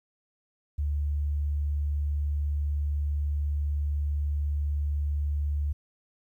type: tone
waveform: sine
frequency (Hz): 73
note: D2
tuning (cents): -10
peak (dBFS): -25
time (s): 0.78-5.73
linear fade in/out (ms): 10
effects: 11-bit